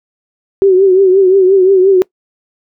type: tone with vibrato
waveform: sine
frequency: 380 Hz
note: F#4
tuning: 46 cents sharp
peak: -4 dBFS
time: 0.62-2.02 s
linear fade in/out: 0 ms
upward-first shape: triangle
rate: 5.7 Hz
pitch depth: 85 cents each way
effects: noise-tail reverb RT60 0.1 s tail -23 dB re dry